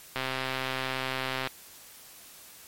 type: click train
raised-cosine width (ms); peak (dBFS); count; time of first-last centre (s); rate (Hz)
0.3; -14; 173; 0.16-1.473; 131
effects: white hiss -50 dBFS RMS until 2.67 s + MP3 64 kbps